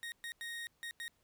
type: tone bursts at uneven times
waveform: 30% pulse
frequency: 1864.7 Hz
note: A#6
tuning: in tune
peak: -38 dBFS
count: 5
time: 0.03-0.12 / 0.24-0.32 / 0.41-0.67 / 0.83-0.91 / 1-1.08 s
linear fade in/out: 0 ms
effects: pink hiss -75 dBFS RMS until 1.23 s